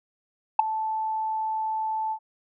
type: tone with ADSR envelope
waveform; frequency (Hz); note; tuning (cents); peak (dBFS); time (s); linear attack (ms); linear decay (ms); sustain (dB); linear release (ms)
sine; 876; A5; -8; -8; 0.59-2.19; 5; 8; -17; 73
effects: tanh soft clip ceiling -8 dBFS